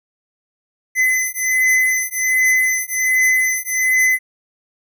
square beating tone pair, 2029 / 2030.3 Hz, B6 / B6, +46 / +47 cents, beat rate 1.3 Hz, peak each -18 dBFS, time 0.95-4.19 s, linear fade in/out 50 ms, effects none

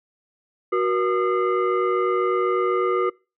sine tone with frequency modulation, 370 Hz, F#4, in tune, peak -18 dBFS, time 0.72-3.1 s, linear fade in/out 10 ms, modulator 848 Hz, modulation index 1.1, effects noise-tail reverb RT60 0.3 s tail -24 dB re dry

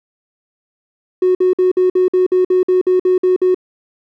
triangle tone bursts, 367.4 Hz, F#4, 12 cents flat, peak -6 dBFS, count 13, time 1.22-3.546 s, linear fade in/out 5 ms, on 130 ms, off 53 ms, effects tanh soft clip ceiling -6 dBFS

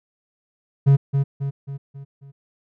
triangle tone with echo, 138.59 Hz, C#3, in tune, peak -8 dBFS, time 0.86-0.97 s, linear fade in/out 20 ms, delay 270 ms, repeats 5, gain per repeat -6 dB, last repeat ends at 2.32 s, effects none

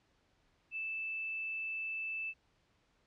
sine tone, 2637 Hz, E7, in tune, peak -36 dBFS, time 0.71-2.34 s, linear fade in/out 50 ms, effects pink hiss -73 dBFS RMS until 3.06 s + low-pass 5000 Hz 12 dB/octave

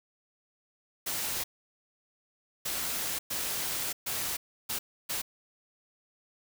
white noise bursts at uneven times, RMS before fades -33 dBFS, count 6, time 1.06-1.44 / 2.65-3.19 / 3.3-3.93 / 4.06-4.37 / 4.69-4.79 / 5.09-5.22 s, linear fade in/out 10 ms, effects none

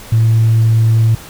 sine tone, 112.5 Hz, A2, 39 cents sharp, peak -6 dBFS, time 0.12-1.15 s, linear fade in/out 5 ms, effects tanh soft clip ceiling -4 dBFS + pink hiss -34 dBFS RMS until 1.29 s

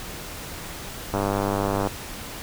click train, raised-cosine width 1 ms, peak -10 dBFS, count 74, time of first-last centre 1.14-1.872 s, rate 99.7 Hz, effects pink hiss -36 dBFS RMS until 2.42 s

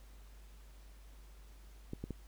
clicks, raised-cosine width 3 ms, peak -27 dBFS, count 3, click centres 1.934 / 2.04 / 2.107 s, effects added 50 Hz sine -53 dBFS peak until 2.27 s + pink hiss -65 dBFS RMS until 2.27 s

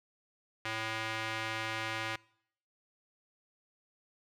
square tone with band-pass filter, 111 Hz, A2, 16 cents sharp, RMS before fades -37 dBFS, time 0.65-2.16 s, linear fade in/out 5 ms, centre 2200 Hz, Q 1.1, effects noise-tail reverb RT60 0.7 s tail -24 dB re dry

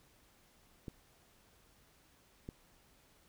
clicks, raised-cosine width 3 ms, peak -30 dBFS, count 2, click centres 0.882 / 2.489 s, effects pink hiss -67 dBFS RMS until 3.28 s

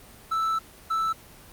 triangle tone pair in turn, 1318.5 / 1318.5 Hz, E6 / E6, 0 / 0 cents, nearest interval unison, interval 0 cents, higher neither, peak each -21 dBFS, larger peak neither, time 0.31-0.59 / 0.9-1.13 s, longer first, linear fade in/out 10 ms, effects pink hiss -49 dBFS RMS until 1.52 s + Opus 24 kbps

